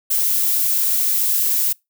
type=noise; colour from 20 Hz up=violet; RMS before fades=-18 dBFS; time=0.1-1.73 s; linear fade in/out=10 ms; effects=noise-tail reverb RT60 0.2 s tail -25 dB re dry